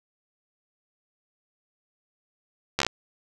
slowing click train, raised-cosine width 0.2 ms, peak -6 dBFS, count 6, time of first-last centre 2.79-2.866 s, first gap 13 ms, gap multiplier 1.08, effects none

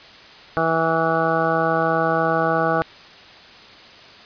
harmonic tone, 163.1 Hz, E3, 18 cents flat, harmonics 1 / 2 / 3 / 4 / 5 / 7 / 8 / 9, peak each -27 / -27 / -24 / -23 / -24 / -25 / -28 / -26 dBFS, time 0.57-2.82 s, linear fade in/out 0 ms, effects white hiss -43 dBFS RMS until 4.25 s + resampled to 11025 Hz

